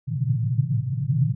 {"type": "band-pass noise", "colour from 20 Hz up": "pink", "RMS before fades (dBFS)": -23, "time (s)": [0.07, 1.35], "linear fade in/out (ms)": 10, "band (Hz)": [110, 160], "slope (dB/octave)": 96, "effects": []}